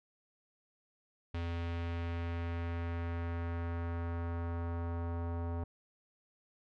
square tone with low-pass filter sweep, 84.9 Hz, F2, 48 cents flat, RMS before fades -37 dBFS, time 1.34-5.64 s, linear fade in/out 5 ms, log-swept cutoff 3200 to 950 Hz, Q 1.3, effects none

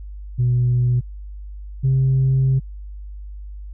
sine tone pair in turn, 123.47 / 132.66 Hz, B2 / C3, 0 / +24 cents, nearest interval minor second, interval 124 cents, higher second, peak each -13 / -12 dBFS, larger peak second, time 0.38-1.01 / 1.83-2.6 s, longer second, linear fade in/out 20 ms, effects tanh soft clip ceiling -11 dBFS + added 50 Hz sine -31 dBFS peak until 3.73 s

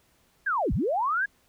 sine linear two-way sweep, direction down then up, 1685 to 33 to 1685 Hz, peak -23 dBFS, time 0.46-1.26 s, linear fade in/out 10 ms, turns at 0.73 s, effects pink hiss -65 dBFS RMS until 1.48 s

